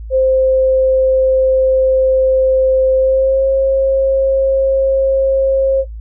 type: tone with pitch glide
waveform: sine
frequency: 523.3 to 536.8 Hz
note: C5 to C5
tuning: 0 to +44 cents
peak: -9 dBFS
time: 0.1-5.85 s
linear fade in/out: 50 ms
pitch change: +44 cents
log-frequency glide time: 2.96-3.46 s
effects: noise-tail reverb RT60 0.1 s tail -18 dB re dry + added 55 Hz sine -25 dBFS peak until 6 s